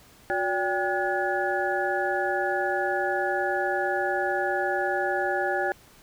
sine tone cluster, 364 / 575 / 791 / 1446 / 1700 Hz, F#4 / D5 / G5 / F#6 / G#6, -28 / -37 / +15 / -40 / +40 cents, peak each -30 / -30 / -28 / -33 / -30 dBFS, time 0.3-5.72 s, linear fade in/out 0 ms, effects pink hiss -54 dBFS RMS until 6.02 s

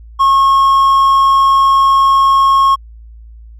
triangle tone, 1088 Hz, C#6, 33 cents flat, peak -4 dBFS, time 0.19-2.76 s, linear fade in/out 20 ms, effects added 56 Hz sine -32 dBFS peak until 3.59 s + MP3 96 kbps

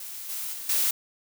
blue noise with level steps, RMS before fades -38 / -33 / -37 / -24 dBFS, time 0-0.91 s, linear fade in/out 5 ms, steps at 0.29 / 0.53 / 0.69 s, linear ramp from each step 5 ms, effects none

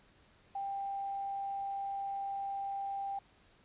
sine tone with quantisation, 791 Hz, G5, 15 cents sharp, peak -35 dBFS, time 0.55-3.19 s, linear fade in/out 5 ms, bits 10, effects pink hiss -65 dBFS RMS until 3.64 s + resampled to 8000 Hz

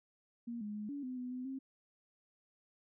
sine tone with pitch steps, 235.6 / 208.7 / 210.3 / 284.3 / 254.4 / 249.4 / 252.7 / 266.5 Hz, A#3 / G#3 / G#3 / C#4 / C4 / B3 / B3 / C4, +19 / +9 / +22 / +44 / -48 / +17 / +40 / +32 cents, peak -39 dBFS, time 0.47-1.59 s, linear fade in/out 10 ms, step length 140 ms, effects none

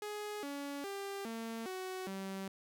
sawtooth tone with pitch steps, 418.1 / 283.1 / 396.4 / 227.2 / 373.1 / 193.1 Hz, G#4 / C#4 / G4 / A#3 / F#4 / G3, +12 / +37 / +19 / -44 / +14 / -26 cents, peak -36 dBFS, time 0.02-2.48 s, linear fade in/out 2 ms, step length 410 ms, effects none

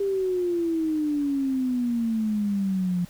sine exponential sweep, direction down, 400.8 to 174.61 Hz, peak -22 dBFS, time 0-3.05 s, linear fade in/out 5 ms, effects pink hiss -50 dBFS RMS until 3.09 s

